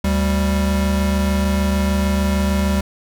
square tone pair together, 74.21 / 196 Hz, D2 / G3, +19 / 0 cents, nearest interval octave + perfect fourth, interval 1681 cents, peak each -19 dBFS, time 0.04-2.81 s, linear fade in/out 5 ms, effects none

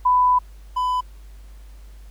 sine / triangle tone pair in turn, 997 / 1001.3 Hz, B5 / B5, +16 / +24 cents, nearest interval unison, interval 8 cents, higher second, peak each -13 / -17 dBFS, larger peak first, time 0.05-0.39 / 0.76-1.01 s, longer first, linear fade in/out 10 ms, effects added 50 Hz sine -39 dBFS peak until 2.1 s + pink hiss -56 dBFS RMS until 2.1 s

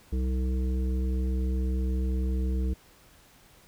harmonic tone, 64 Hz, C2, 38 cents flat, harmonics 1 / 3 / 5 / 7, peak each -25 / -35 / -39 / -42 dBFS, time 0.12-2.74 s, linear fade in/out 10 ms, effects pink hiss -57 dBFS RMS until 3.67 s

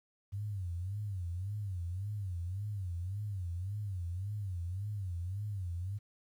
sine tone with vibrato, 95 Hz, F#2, 46 cents sharp, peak -35 dBFS, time 0.32-5.99 s, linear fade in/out 20 ms, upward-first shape sine, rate 1.8 Hz, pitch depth 180 cents each way, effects 11-bit

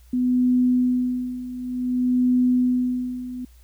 sine tone with tremolo, 250 Hz, B3, 21 cents sharp, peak -15 dBFS, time 0.13-3.45 s, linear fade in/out 5 ms, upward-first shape sine, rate 0.55 Hz, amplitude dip 80%, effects added 60 Hz sine -47 dBFS peak until 3.63 s + white hiss -60 dBFS RMS until 3.63 s

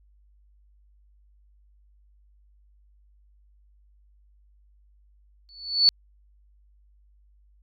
sine tone with exponential growth, 4455 Hz, C#8, 8 cents sharp, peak -11 dBFS, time 5.49-5.89 s, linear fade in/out 0 ms, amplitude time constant 86 ms, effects added 50 Hz sine -56 dBFS peak until 7.62 s

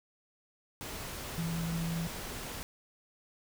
sine tone in noise, 166.4 Hz, E3, 17 cents sharp, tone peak -32 dBFS, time 1.38-2.07 s, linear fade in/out 0 ms, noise pink, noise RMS -41 dBFS, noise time 0.81-2.63 s, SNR +6 dB, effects none

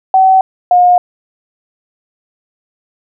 sine tone pair in turn, 760 / 715.9 Hz, F#5 / F5, +46 / +43 cents, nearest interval minor second, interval 103 cents, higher first, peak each -4 dBFS, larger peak neither, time 0.14-0.41 / 0.71-0.98 s, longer neither, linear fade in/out 2 ms, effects none

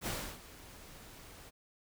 pink noise with ADSR envelope, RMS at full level -36 dBFS, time 0.01-1.51 s, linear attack 57 ms, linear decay 310 ms, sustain -17 dB, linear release 30 ms, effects none

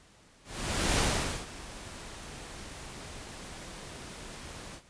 pink noise with ADSR envelope, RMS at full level -26 dBFS, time 0.44-4.82 s, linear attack 540 ms, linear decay 470 ms, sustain -18 dB, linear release 76 ms, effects pink hiss -59 dBFS RMS until 4.89 s + resampled to 22050 Hz

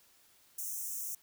white high-pass noise, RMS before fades -39 dBFS, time 0.58-1.15 s, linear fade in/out 5 ms, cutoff 5700 Hz, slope 96 dB/octave, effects white hiss -65 dBFS RMS until 1.22 s

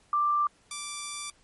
sine / 5% pulse tone pair in turn, 1180 / 1171.8 Hz, D6 / D6, +8 / -4 cents, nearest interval unison, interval 12 cents, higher first, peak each -22 dBFS, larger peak neither, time 0.13-0.47 / 0.71-1.3 s, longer second, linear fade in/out 2 ms, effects pink hiss -63 dBFS RMS until 1.43 s + MP3 48 kbps

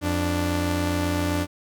sawtooth tone pair together, 87.47 / 293.7 Hz, F2 / D4, +3 / 0 cents, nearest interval octave + major sixth, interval 2097 cents, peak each -21 dBFS, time 0.01-1.47 s, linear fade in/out 50 ms, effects none

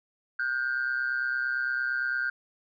sine tone pair together, 1439.2 / 1568 Hz, F#6 / G6, -48 / 0 cents, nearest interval minor second, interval 148 cents, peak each -28 dBFS, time 0.39-2.3 s, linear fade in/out 5 ms, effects tanh soft clip ceiling -21 dBFS

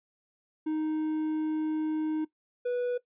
triangle tone pair in turn, 311.1 / 490.5 Hz, D#4 / B4, 0 / -12 cents, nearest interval minor sixth, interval 788 cents, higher second, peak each -25 dBFS, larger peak neither, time 0.66-2.25 / 2.65-2.98 s, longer first, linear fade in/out 10 ms, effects noise-tail reverb RT60 0.1 s tail -18 dB re dry + resampled to 8000 Hz

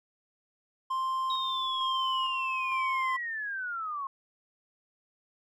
triangle tone with tremolo, 1050 Hz, C6, 6 cents sharp, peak -26 dBFS, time 0.9-3.17 s, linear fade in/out 10 ms, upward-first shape square, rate 1.1 Hz, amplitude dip 30%
sine linear sweep, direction down, 3797 to 1066 Hz, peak -32 dBFS, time 1.3-4.07 s, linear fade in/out 2 ms
effects none

